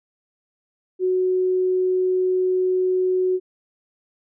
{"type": "tone", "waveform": "sine", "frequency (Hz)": 369.4, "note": "F#4", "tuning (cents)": -3, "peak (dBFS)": -17, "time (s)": [0.99, 3.4], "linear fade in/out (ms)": 50, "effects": []}